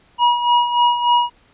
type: tone with tremolo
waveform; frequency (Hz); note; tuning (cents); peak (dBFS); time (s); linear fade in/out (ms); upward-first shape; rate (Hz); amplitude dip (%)
square; 963; B5; -44; -11; 0.18-1.3; 50; sine; 3.4; 65
effects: pink hiss -54 dBFS RMS until 1.53 s + resampled to 8000 Hz